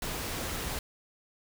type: noise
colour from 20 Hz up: pink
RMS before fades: -35 dBFS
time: 0.02-0.79 s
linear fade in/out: 2 ms
effects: none